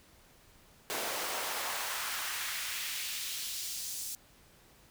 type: noise with high-pass filter sweep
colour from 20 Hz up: pink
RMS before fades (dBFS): -37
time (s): 0.9-4.15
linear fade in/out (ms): 0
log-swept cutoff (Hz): 440 to 6600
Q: 1.1
effects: pink hiss -61 dBFS RMS until 4.9 s